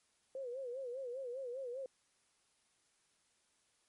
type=tone with vibrato; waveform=sine; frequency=510 Hz; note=C5; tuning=44 cents flat; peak=-40 dBFS; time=0.35-1.86 s; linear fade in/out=2 ms; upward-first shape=sine; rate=5 Hz; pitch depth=120 cents each way; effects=white hiss -75 dBFS RMS until 3.88 s + MP3 48 kbps